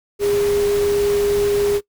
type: tone in noise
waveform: sine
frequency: 407.6 Hz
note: G#4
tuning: 32 cents flat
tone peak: -15 dBFS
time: 0.19-1.81 s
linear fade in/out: 50 ms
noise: pink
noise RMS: -29 dBFS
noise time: 0.19-1.81 s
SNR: +11 dB
effects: noise-tail reverb RT60 0.1 s tail -21 dB re dry